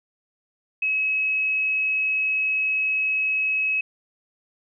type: tone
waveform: sine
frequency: 2565 Hz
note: E7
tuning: 48 cents flat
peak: -20 dBFS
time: 0.82-3.81 s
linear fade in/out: 5 ms
effects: none